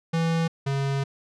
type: tone pair in turn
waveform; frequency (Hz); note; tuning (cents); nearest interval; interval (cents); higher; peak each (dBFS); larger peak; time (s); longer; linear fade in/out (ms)
square; 164.81 / 137.87; E3 / C#3; 0 / -9; minor third; 309; first; -22 / -24; first; 0.13-0.48 / 0.66-1.04; second; 10
effects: low-pass 6000 Hz 12 dB/octave